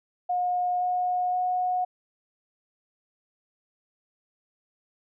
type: tone with pitch steps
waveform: sine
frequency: 719 / 724 / 729 Hz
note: F#5 / F#5 / F#5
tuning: -50 / -38 / -26 cents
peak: -23 dBFS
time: 0.29-1.85 s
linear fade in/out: 10 ms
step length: 520 ms
effects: none